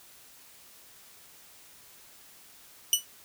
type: tone with exponential decay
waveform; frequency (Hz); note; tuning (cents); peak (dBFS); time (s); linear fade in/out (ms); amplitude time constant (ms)
15% pulse; 2960; F#7; 0; -9; 2.93-3.05; 1; 24
effects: white hiss -54 dBFS RMS until 3.24 s